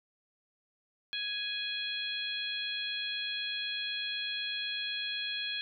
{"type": "harmonic tone", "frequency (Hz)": 832, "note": "G#5", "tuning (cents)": 3, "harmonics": [2, 3, 4, 5], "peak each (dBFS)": [-41, -40, -36, -40], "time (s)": [1.13, 5.61], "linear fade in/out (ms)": 0, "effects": []}